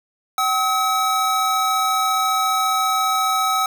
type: tone pair together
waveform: square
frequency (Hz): 763 / 1283.2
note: G5 / E6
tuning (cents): -47 / -47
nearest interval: major sixth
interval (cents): 900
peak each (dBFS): -23 / -19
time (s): 0.38-3.66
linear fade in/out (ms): 2
effects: none